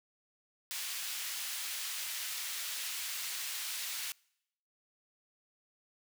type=high-pass noise; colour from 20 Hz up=pink; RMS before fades=-39 dBFS; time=0.71-4.12 s; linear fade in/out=0 ms; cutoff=2400 Hz; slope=12 dB/octave; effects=noise-tail reverb RT60 0.8 s tail -26 dB re dry